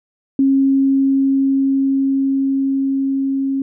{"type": "tone with level ramp", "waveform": "sine", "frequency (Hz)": 271.2, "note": "C#4", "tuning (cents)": -38, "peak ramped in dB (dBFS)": [-10, -16], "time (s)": [0.39, 3.62], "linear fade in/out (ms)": 2, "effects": []}